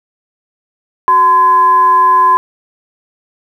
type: tone with frequency modulation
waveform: sine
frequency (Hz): 1023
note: C6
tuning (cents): -39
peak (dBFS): -5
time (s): 1.08-2.37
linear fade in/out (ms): 0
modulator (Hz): 651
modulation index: 0.22
effects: 7-bit